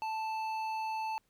sine tone with hard clipping, 880 Hz, A5, in tune, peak -35 dBFS, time 0.02-1.18 s, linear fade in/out 0 ms, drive 9 dB, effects pink hiss -75 dBFS RMS until 1.29 s

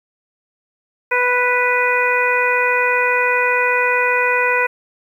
harmonic tone, 493.9 Hz, B4, in tune, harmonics 1 / 2 / 3 / 4 / 5, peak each -20 / -20 / -20 / -20 / -20 dBFS, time 1.11-4.67 s, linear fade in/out 10 ms, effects 8-bit

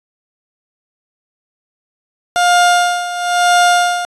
30% pulse tone with tremolo, 707 Hz, F5, 21 cents sharp, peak -5 dBFS, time 2.36-4.05 s, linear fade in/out 0 ms, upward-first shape sine, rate 1 Hz, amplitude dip 75%, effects resampled to 24000 Hz

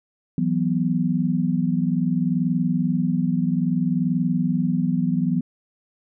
sine chord, E suspended second, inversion none, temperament just, 164.81 / 185.42 / 247.2 Hz, E3 / F#3 / B3, 0 / +4 / +2 cents, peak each -23 dBFS, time 0.38-5.41 s, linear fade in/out 2 ms, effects none

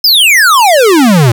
square exponential sweep, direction down, 5274 to 110 Hz, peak -4 dBFS, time 0.04-1.32 s, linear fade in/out 5 ms, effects none

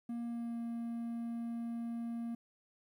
triangle tone with pitch glide, 235.4 to 233 Hz, A#3 to A#3, +17 to -1 cents, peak -35 dBFS, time 0.09-2.35 s, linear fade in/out 5 ms, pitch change -18 cents, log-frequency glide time 0.25-0.59 s, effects 12-bit

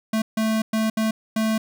square tone bursts at uneven times, 220 Hz, A3, in tune, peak -20 dBFS, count 5, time 0.13-0.22 / 0.37-0.62 / 0.73-0.9 / 0.97-1.11 / 1.36-1.58 s, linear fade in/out 5 ms, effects none

